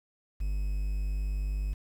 triangle tone with quantisation, 49.83 Hz, G1, 29 cents sharp, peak -26 dBFS, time 0.4-1.74 s, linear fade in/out 10 ms, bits 9, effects none

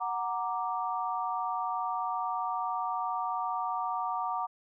sine chord, Gb augmented, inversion none, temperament equal, 740 / 932.3 / 1174.7 Hz, Gb5 / Bb5 / D6, 0 / 0 / 0 cents, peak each -34 dBFS, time 0-4.47 s, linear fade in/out 20 ms, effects none

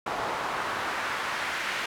pink noise with band-pass filter sweep, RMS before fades -31 dBFS, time 0.06-1.86 s, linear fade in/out 5 ms, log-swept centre 930 to 1900 Hz, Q 1.3, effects none

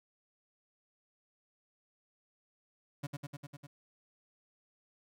35% pulse tone with echo, 142.8 Hz, D3, 48 cents flat, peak -34 dBFS, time 3.03-3.07 s, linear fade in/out 10 ms, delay 100 ms, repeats 6, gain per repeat -2 dB, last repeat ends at 3.67 s, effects none

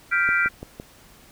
sine chord, G dominant seventh, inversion third, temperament equal, 1396.9 / 1568 / 1975.5 / 2349 Hz, F6 / G6 / B6 / D7, 0 / 0 / 0 / 0 cents, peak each -21 / -25 / -25 / -25 dBFS, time 0.11-0.49 s, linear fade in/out 20 ms
click train, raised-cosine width 2 ms, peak -21 dBFS, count 4, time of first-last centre 0.29-0.799 s, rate 5.89 Hz
effects pink hiss -51 dBFS RMS until 1.31 s

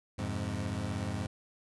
25% pulse chord, F minor, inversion none, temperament equal, 87.31 / 103.83 / 130.81 Hz, F2 / Ab2 / C3, 0 / 0 / 0 cents, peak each -34 / -32 / -38 dBFS, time 0.18-1.27 s, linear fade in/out 10 ms, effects resampled to 24000 Hz

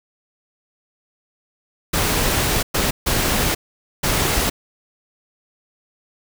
pink noise bursts at uneven times, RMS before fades -19 dBFS, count 4, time 1.93-2.63 / 2.74-2.91 / 3.06-3.55 / 4.03-4.5 s, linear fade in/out 10 ms, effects none

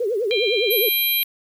sine tone with vibrato, 440 Hz, A4, in tune, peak -19 dBFS, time 0-0.89 s, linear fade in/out 5 ms, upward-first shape triangle, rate 9.8 Hz, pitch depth 280 cents each way
harmonic tone, 796 Hz, G5, 26 cents sharp, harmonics 3 / 4 / 5, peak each -24 / -25 / -26 dBFS, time 0.31-1.23 s, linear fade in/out 0 ms
sine tone, 11790 Hz, F#9, 7 cents flat, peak -20 dBFS, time 0.7-1.24 s, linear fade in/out 10 ms
effects 8-bit

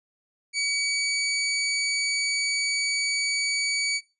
20% pulse tone, 2270 Hz, C#7, 41 cents sharp, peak -19 dBFS, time 0.53-4.01 s, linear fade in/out 50 ms, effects noise-tail reverb RT60 0.3 s tail -21 dB re dry + resampled to 24000 Hz

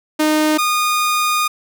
sawtooth tone pair in turn, 307.5 / 1226.1 Hz, D#4 / D#6, -20 / -26 cents, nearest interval 2 octaves, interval 2394 cents, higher second, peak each -9 / -11 dBFS, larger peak first, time 0.19-0.58 / 0.58-1.48 s, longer second, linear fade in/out 10 ms, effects none

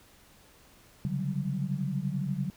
sine tone cluster, 134.7 / 143.5 / 185.4 / 197.2 Hz, C#3 / D3 / F#3 / G3, -49 / -40 / +4 / +11 cents, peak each -37 / -32 / -33 / -37 dBFS, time 1.05-2.5 s, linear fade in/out 0 ms, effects pink hiss -58 dBFS RMS until 2.56 s

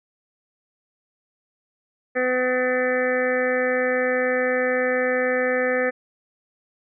harmonic tone, 253 Hz, B3, 42 cents sharp, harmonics 1 / 2 / 3 / 5 / 6 / 7 / 8 / 9, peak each -29 / -21 / -33 / -33 / -35 / -26 / -31 / -36 dBFS, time 2.15-5.91 s, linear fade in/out 20 ms, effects none

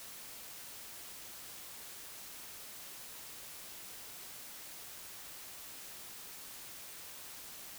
silence, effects white hiss -49 dBFS RMS until 7.78 s

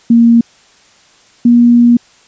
sine tone pair in turn, 233.1 / 238.7 Hz, A#3 / A#3, 0 / +41 cents, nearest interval unison, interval 41 cents, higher second, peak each -3 dBFS, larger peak neither, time 0.1-0.41 / 1.45-1.97 s, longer second, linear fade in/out 5 ms, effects white hiss -46 dBFS RMS until 2.27 s + resampled to 16000 Hz

